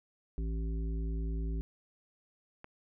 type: harmonic tone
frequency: 55 Hz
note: A1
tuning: in tune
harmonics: 1 / 3 / 5 / 7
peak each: -32 / -42 / -46 / -49 dBFS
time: 0.38-1.61 s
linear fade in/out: 0 ms
type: click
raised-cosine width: 0.5 ms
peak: -31 dBFS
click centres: 2.644 s
effects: none